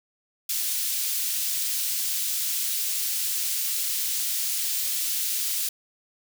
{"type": "high-pass noise", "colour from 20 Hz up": "white", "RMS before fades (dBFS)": -27, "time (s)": [0.49, 5.69], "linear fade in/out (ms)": 5, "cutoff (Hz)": 3300, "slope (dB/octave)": 12, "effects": []}